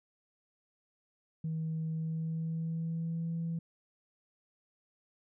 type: tone with pitch glide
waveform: sine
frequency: 160 to 166.03 Hz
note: D#3 to E3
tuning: +49 to +13 cents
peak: -31 dBFS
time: 1.44-3.59 s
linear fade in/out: 5 ms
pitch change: +64 cents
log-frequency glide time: 1.92-3.31 s
effects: tanh soft clip ceiling -29 dBFS